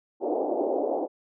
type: band-pass noise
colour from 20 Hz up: pink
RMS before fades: -27 dBFS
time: 0.2-1.08 s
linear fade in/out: 50 ms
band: 290 to 770 Hz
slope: 48 dB/octave
effects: none